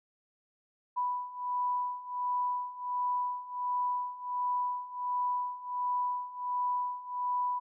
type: beating tone pair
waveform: sine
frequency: 987.8 / 989.2 Hz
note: B5 / B5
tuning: 0 / +3 cents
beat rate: 1.4 Hz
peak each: -35 / -32 dBFS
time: 0.96-7.6 s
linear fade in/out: 20 ms
effects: none